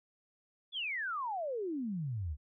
sine exponential sweep, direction down, 3523 to 67.6 Hz, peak -34 dBFS, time 0.72-2.37 s, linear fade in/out 50 ms, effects none

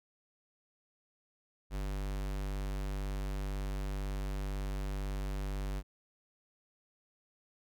square tone, 49 Hz, G1, in tune, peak -35 dBFS, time 1.7-5.83 s, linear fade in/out 50 ms, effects none

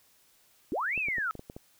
sine linear two-way sweep, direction up then down, 225.3 to 2697 to 1263 Hz, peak -28 dBFS, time 0.72-1.31 s, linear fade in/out 0 ms, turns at 0.98 s
clicks, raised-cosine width 2 ms, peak -28 dBFS, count 7, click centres 0.977 / 1.085 / 1.183 / 1.353 / 1.394 / 1.499 / 1.565 s
effects white hiss -64 dBFS RMS until 1.79 s

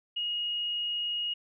sine tone, 2877 Hz, F#7, 49 cents flat, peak -29 dBFS, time 0.16-1.34 s, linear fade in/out 10 ms, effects none

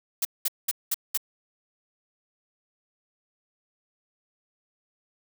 blue noise bursts, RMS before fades -25 dBFS, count 5, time 0.22-1.175 s, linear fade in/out 5 ms, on 31 ms, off 200 ms, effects none

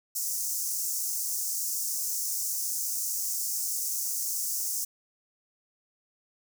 pink high-pass noise, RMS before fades -31 dBFS, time 0.15-4.85 s, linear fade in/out 10 ms, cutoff 5600 Hz, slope 48 dB/octave, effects none

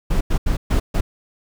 brown noise bursts at uneven times, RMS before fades -17 dBFS, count 5, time 0.1-0.21 / 0.3-0.38 / 0.46-0.57 / 0.7-0.8 / 0.94-1.01 s, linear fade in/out 10 ms, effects none

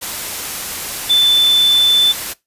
sine tone in noise, 3520 Hz, A7, in tune, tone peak -8 dBFS, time 1.09-2.13 s, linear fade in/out 20 ms, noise white, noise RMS -24 dBFS, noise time 0.01-2.34 s, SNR +13 dB, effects noise-tail reverb RT60 0.2 s tail -21 dB re dry + resampled to 32000 Hz

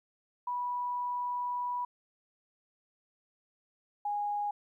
sine tone pair in turn, 980 / 824.1 Hz, B5 / G#5, -14 / -14 cents, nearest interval minor third, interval 300 cents, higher first, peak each -31 / -30 dBFS, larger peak second, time 0.47-1.85 / 4.05-4.51 s, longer first, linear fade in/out 5 ms, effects 12-bit

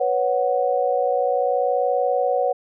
sine chord, B suspended second, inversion none, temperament equal, 493.9 / 554.4 / 740 Hz, B4 / C#5 / F#5, 0 / 0 / 0 cents, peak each -22 dBFS, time 0-2.53 s, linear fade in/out 10 ms, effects none

